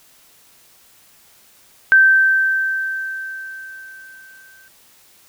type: tone with exponential decay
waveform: sine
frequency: 1555 Hz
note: G6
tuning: 14 cents flat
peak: -6 dBFS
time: 1.92-4.68 s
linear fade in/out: 0 ms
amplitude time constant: 600 ms
effects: white hiss -51 dBFS RMS until 5.28 s